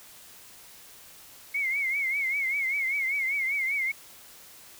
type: tone with vibrato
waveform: sine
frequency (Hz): 2174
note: C#7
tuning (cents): -34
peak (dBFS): -25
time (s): 1.54-3.92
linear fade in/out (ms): 10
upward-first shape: triangle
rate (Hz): 5.1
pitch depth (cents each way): 110
effects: white hiss -50 dBFS RMS until 4.79 s